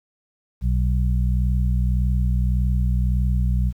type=harmonic tone; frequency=61.74 Hz; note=B1; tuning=in tune; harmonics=1 / 2 / 3; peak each=-18 / -24 / -28 dBFS; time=0.61-3.73 s; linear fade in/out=50 ms; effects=9-bit